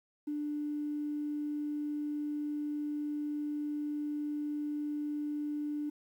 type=tone; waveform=triangle; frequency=296.1 Hz; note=D4; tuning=14 cents sharp; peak=-29 dBFS; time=0.27-5.9 s; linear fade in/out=10 ms; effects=tanh soft clip ceiling -31 dBFS + 11-bit